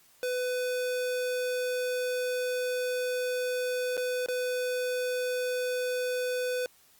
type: tone with dropouts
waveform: square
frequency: 500 Hz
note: B4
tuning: 21 cents sharp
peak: -29 dBFS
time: 0.23-6.66 s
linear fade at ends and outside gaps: 1 ms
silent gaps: 3.969-3.976 / 4.261-4.285 s
effects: white hiss -61 dBFS RMS until 6.99 s + Opus 48 kbps